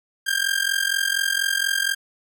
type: tone with amplitude modulation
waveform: sawtooth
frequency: 1597 Hz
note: G6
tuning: 32 cents sharp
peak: -13 dBFS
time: 0.26-1.95 s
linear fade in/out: 20 ms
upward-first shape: sine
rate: 44.2 Hz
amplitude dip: 85%
effects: none